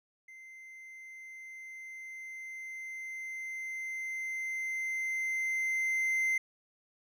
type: tone with level ramp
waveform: triangle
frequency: 2077 Hz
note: C7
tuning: 13 cents flat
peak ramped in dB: -47 to -25 dBFS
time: 0.28-6.38 s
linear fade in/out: 5 ms
effects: none